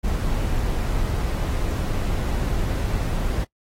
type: noise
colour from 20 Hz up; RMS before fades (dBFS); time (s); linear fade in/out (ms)
brown; -23; 0.03-3.45; 20
effects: noise-tail reverb RT60 0.1 s tail -21 dB re dry + AAC 48 kbps